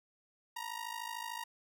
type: ring-modulated tone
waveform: sawtooth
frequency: 940 Hz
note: A#5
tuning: 14 cents sharp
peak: -33 dBFS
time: 0.56-1.44 s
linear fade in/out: 5 ms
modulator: 26.7 Hz
effects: none